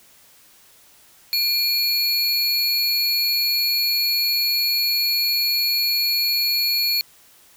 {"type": "tone pair together", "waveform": "square", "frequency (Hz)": [2396, 4361], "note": ["D7", "C#8"], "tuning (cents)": [34, -29], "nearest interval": "minor seventh", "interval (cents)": 1037, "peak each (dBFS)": [-28, -19], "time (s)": [1.33, 7.01], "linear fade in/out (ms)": 0, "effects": ["white hiss -52 dBFS RMS until 7.56 s"]}